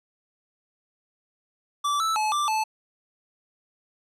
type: tone with pitch steps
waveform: square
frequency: 1162 / 1316 / 859 / 1177 / 872 Hz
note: D6 / E6 / A5 / D6 / A5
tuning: -19 / -3 / -42 / +3 / -16 cents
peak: -23 dBFS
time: 1.84-2.64 s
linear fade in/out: 10 ms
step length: 160 ms
effects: low-pass 10000 Hz 12 dB/octave